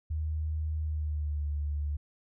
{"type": "tone with pitch glide", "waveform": "sine", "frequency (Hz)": [77.7, 73.34], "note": ["D#2", "D2"], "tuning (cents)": [-2, -2], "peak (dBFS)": -29, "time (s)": [0.1, 1.97], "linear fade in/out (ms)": 10, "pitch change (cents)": -100, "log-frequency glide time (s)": [0.81, 1.46], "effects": []}